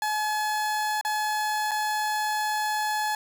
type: tone with dropouts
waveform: 30% pulse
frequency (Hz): 852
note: G#5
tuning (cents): +44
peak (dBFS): -22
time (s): 0.02-3.15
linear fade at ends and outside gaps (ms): 2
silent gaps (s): 1.012-1.049 / 1.711-1.715
effects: none